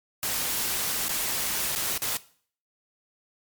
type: noise with dropouts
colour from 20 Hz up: white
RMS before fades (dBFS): -28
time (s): 0.23-2.17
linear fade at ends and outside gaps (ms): 1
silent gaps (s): 1.083-1.092 / 1.751-1.759 / 1.978-2.019
effects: noise-tail reverb RT60 0.5 s tail -18 dB re dry + MP3 96 kbps